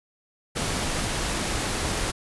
pink noise, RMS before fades -27 dBFS, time 0.55-2.12 s, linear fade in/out 20 ms, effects resampled to 24000 Hz

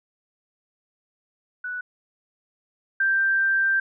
sine tone pair in turn, 1480 / 1573.9 Hz, F#6 / G6, 0 / +7 cents, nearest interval minor second, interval 107 cents, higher second, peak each -28 / -18 dBFS, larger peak second, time 1.64-1.81 / 3-3.8 s, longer second, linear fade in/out 5 ms, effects none

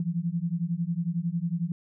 sine beating tone pair, 164.81 / 175.81 Hz, E3 / F3, 0 / +12 cents, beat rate 11 Hz, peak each -29 dBFS, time 0-1.72 s, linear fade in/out 2 ms, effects none

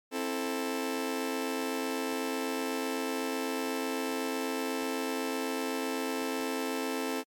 sawtooth chord, A minor, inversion first, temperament just, 264 / 330 / 440 Hz, C4 / E4 / A4, +16 / +2 / 0 cents, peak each -30 / -34 / -31 dBFS, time 0.11-7.24 s, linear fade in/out 50 ms, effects MP3 96 kbps

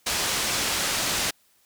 white low-pass noise, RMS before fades -26 dBFS, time 0.06-1.31 s, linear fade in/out 10 ms, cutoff 7100 Hz, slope 12 dB/octave, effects white hiss -63 dBFS RMS until 1.65 s

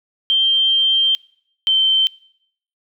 sine tone pair in turn, 3152 / 3107 Hz, G7 / G7, +9 / -16 cents, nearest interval unison, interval 25 cents, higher first, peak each -12 dBFS, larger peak neither, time 0.3-1.15 / 1.67-2.07 s, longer first, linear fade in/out 0 ms, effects noise-tail reverb RT60 0.7 s tail -24 dB re dry

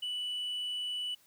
sine tone, 2965 Hz, F#7, 3 cents sharp, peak -31 dBFS, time 0.02-1.15 s, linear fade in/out 10 ms, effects tanh soft clip ceiling -32 dBFS + white hiss -65 dBFS RMS until 1.26 s

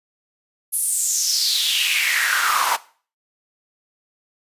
pink noise with high-pass filter sweep, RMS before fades -20 dBFS, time 0.72-2.77 s, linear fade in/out 20 ms, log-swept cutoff 11000 to 890 Hz, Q 5.2, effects noise-tail reverb RT60 0.4 s tail -18 dB re dry + resampled to 32000 Hz

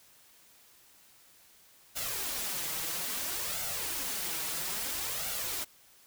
white noise with flanger, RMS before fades -35 dBFS, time 1.95-5.65 s, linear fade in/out 20 ms, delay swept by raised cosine 1.4 to 6.3 ms, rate 0.6 Hz, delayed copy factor +0.6, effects white hiss -60 dBFS RMS until 6.06 s

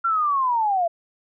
sine linear sweep, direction down, 1380 to 659.3 Hz, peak -18 dBFS, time 0.04-0.88 s, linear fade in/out 10 ms, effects none

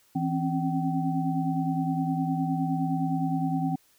sine tone cluster, 163 / 263.5 / 273.2 / 766 Hz, E3 / C4 / C#4 / G5, -19 / +12 / -25 / -40 cents, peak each -28 / -29 / -33 / -32 dBFS, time 0.15-3.76 s, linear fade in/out 10 ms, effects white hiss -63 dBFS RMS until 3.98 s

